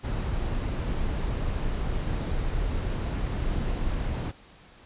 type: noise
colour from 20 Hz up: brown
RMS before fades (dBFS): -28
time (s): 0.03-4.32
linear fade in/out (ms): 20
effects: pink hiss -53 dBFS RMS until 4.85 s + resampled to 8000 Hz